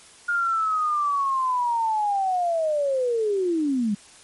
sine linear sweep, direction down, 1424 to 196 Hz, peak -20 dBFS, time 0.28-3.95 s, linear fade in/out 10 ms, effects white hiss -49 dBFS RMS until 4.23 s + MP3 48 kbps

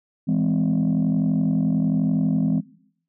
sine chord, E augmented, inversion none, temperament just, 164.81 / 206 / 257.5 Hz, E3 / G#3 / B#3, 0 / -14 / -28 cents, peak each -21 dBFS, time 0.27-2.61 s, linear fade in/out 20 ms, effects noise-tail reverb RT60 0.6 s tail -17 dB re dry + tanh soft clip ceiling -14 dBFS

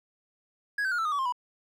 triangle tone with pitch steps, 1661.2 / 1541 / 1429.5 / 1326.1 / 1230.2 / 1141.2 / 1058.7 / 982.1 Hz, G#6 / G6 / F6 / E6 / D#6 / C#6 / C6 / B5, 0 / -30 / +40 / +10 / -20 / +50 / +20 / -10 cents, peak -24 dBFS, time 0.78-1.324 s, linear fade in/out 5 ms, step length 68 ms, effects none

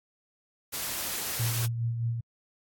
white noise, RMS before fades -33 dBFS, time 0.72-1.67 s, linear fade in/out 20 ms
sine tone with tremolo, 116.54 Hz, A#2, in tune, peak -25 dBFS, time 1.39-2.21 s, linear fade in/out 10 ms, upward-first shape sine, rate 4.8 Hz, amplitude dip 45%
effects AAC 64 kbps

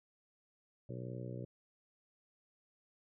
harmonic tone, 61.74 Hz, B1, in tune, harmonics 2 / 3 / 4 / 5 / 6 / 7 / 8 / 9, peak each -43 / -49 / -55 / -52 / -52 / -54 / -54 / -53 dBFS, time 0.89-1.45 s, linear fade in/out 5 ms, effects none

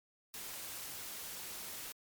white noise, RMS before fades -45 dBFS, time 0.34-1.92 s, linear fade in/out 0 ms, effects MP3 96 kbps

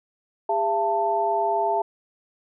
sine tone cluster, 404.4 / 676 / 886 Hz, G#4 / E5 / A5, -46 / +43 / +12 cents, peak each -27 / -24 / -23 dBFS, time 0.49-1.82 s, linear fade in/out 5 ms, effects none

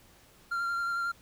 triangle tone with vibrato, 1384 Hz, F6, 16 cents flat, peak -27 dBFS, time 0.51-1.12 s, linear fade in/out 10 ms, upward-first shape sine, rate 11 Hz, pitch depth 17 cents each way, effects pink hiss -59 dBFS RMS until 1.21 s

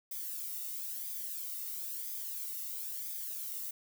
violet noise with flanger, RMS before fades -40 dBFS, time 0.11-3.71 s, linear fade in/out 5 ms, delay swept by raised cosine 0.71 to 1.25 ms, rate 1 Hz, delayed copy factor -0.6, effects none

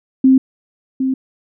sine tone with echo, 263 Hz, C4, 9 cents sharp, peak -6 dBFS, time 0.24-0.38 s, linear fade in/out 5 ms, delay 760 ms, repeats 1, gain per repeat -8 dB, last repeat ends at 1.14 s, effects none

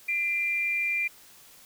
sine tone pair together, 2036 / 2384 Hz, C7 / D7, -48 / +25 cents, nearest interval minor third, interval 273 cents, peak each -35 / -25 dBFS, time 0.08-1.08 s, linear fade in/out 10 ms, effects white hiss -53 dBFS RMS until 1.65 s

